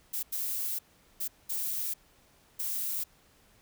violet noise bursts at uneven times, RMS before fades -33 dBFS, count 5, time 0.13-0.23 / 0.32-0.79 / 1.2-1.28 / 1.49-1.94 / 2.59-3.04 s, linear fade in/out 10 ms, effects pink hiss -63 dBFS RMS until 3.61 s

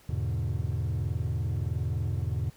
triangle chord, E dominant seventh, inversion none, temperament equal, 82.41 / 103.83 / 123.47 / 146.83 Hz, E2 / G#2 / B2 / D3, 0 / 0 / 0 / 0 cents, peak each -29 / -29 / -30 / -34 dBFS, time 0.09-2.5 s, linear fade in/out 5 ms, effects tanh soft clip ceiling -20 dBFS + pink hiss -58 dBFS RMS until 2.56 s

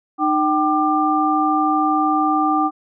sine tone cluster, 305.5 / 772 / 1192 Hz, D#4 / G5 / D6, -32 / -27 / +25 cents, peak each -19 dBFS, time 0.18-2.71 s, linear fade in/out 50 ms, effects none

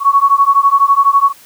sine beating tone pair, 1108.7 / 1120.7 Hz, C#6 / C#6, 0 / +19 cents, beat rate 12 Hz, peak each -10 dBFS, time 0-1.33 s, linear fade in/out 50 ms, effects white hiss -42 dBFS RMS until 1.45 s + high-pass 60 Hz 12 dB/octave

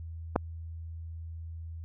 clicks, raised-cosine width 1 ms, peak -23 / -10 dBFS, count 2, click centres 0.357 / 0.361 s, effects added 82 Hz sine -38 dBFS peak until 1.84 s

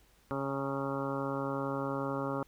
harmonic tone with a mistuned harmonic, 137.6 Hz, C#3, 12 cents flat, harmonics 1 / 2 / 3 / 4 / 5 / 6 / 7 / 8 / 9 / 10, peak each -40 / -37 / -40 / -38 / -51 / -44 / -44 / -43 / -43 / -45 dBFS, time 0.31-2.43 s, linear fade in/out 0 ms, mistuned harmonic 7, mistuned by -40 cents, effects added 50 Hz sine -66 dBFS peak until 2.47 s + pink hiss -66 dBFS RMS until 2.47 s

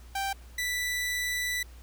sawtooth tone pair in turn, 784 / 1975.6 Hz, G5 / B6, 0 / 0 cents, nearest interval octave + major third, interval 1600 cents, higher second, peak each -25 dBFS, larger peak neither, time 0.15-0.33 / 0.58-1.63 s, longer second, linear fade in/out 5 ms, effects added 60 Hz sine -46 dBFS peak until 1.82 s + pink hiss -57 dBFS RMS until 1.82 s

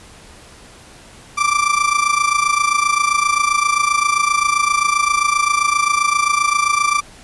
30% pulse tone with amplitude modulation, 1174.7 Hz, D6, in tune, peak -8 dBFS, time 1.37-7.01 s, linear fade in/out 20 ms, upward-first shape sine, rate 27.6 Hz, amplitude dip 75%, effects pink hiss -42 dBFS RMS until 7.23 s + resampled to 24000 Hz

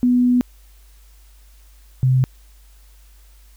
sine tone pair in turn, 246.9 / 129.33 Hz, B3 / C3, 0 / -20 cents, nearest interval major seventh, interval 1120 cents, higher first, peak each -12 dBFS, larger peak neither, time 0.03-0.41 / 2.03-2.24 s, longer first, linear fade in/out 0 ms, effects added 50 Hz sine -45 dBFS peak until 3.56 s + white hiss -56 dBFS RMS until 3.56 s

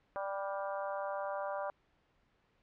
harmonic tone with a mistuned harmonic, 196.3 Hz, G3, 3 cents sharp, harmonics 3 / 4 / 5 / 6 / 7 / 8, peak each -38 / -42 / -43 / -45 / -48 / -53 dBFS, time 0.16-1.7 s, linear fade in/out 0 ms, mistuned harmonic 7, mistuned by +44 cents, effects pink hiss -73 dBFS RMS until 2.62 s + low-pass 3000 Hz 12 dB/octave

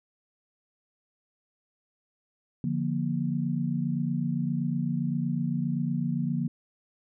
sine chord, Bb major, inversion first, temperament equal with one note detuned, 146.83 / 174.61 / 236.3 Hz, D3 / F3 / Bb3, 0 / 0 / +24 cents, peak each -30 dBFS, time 2.64-6.48 s, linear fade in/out 2 ms, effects none

